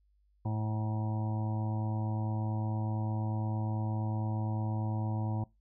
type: harmonic tone with a mistuned harmonic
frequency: 108.7 Hz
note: A2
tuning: 21 cents flat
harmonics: 1 / 2 / 3 / 5 / 6 / 7 / 8 / 9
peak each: -31 / -39 / -43 / -48 / -50 / -46 / -51 / -46 dBFS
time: 0.45-5.44 s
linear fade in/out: 5 ms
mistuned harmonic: 9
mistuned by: -43 cents
effects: noise-tail reverb RT60 0.2 s tail -21 dB re dry + added 50 Hz sine -66 dBFS peak until 5.6 s